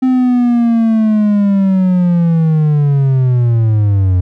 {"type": "linear sweep", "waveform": "triangle", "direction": "down", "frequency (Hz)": [259.8, 88.9], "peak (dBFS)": -6, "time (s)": [0.02, 4.21], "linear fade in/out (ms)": 10, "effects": []}